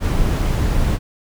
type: noise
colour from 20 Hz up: brown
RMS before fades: -17 dBFS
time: 0-0.99 s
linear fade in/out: 50 ms
effects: none